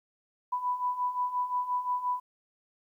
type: beating tone pair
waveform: sine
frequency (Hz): 987.8 / 993.5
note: B5 / B5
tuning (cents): 0 / +10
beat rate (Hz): 5.7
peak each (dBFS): -34 / -29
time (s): 0.52-2.2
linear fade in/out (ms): 10
effects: 11-bit